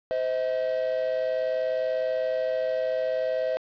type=tone pair together; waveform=triangle; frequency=517 / 637.5 Hz; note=C5 / D#5; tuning=-21 / +42 cents; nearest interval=major third; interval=363 cents; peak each=-25 dBFS; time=0.11-3.57 s; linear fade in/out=0 ms; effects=resampled to 11025 Hz + 8-bit